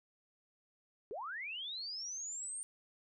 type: linear sweep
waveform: sine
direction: up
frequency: 367.8 to 8870 Hz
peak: -40 dBFS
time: 1.11-2.63 s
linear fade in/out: 0 ms
effects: none